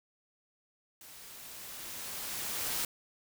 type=noise with level ramp; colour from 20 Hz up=white; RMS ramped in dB=-52 to -33 dBFS; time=1.01-2.85 s; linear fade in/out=2 ms; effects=none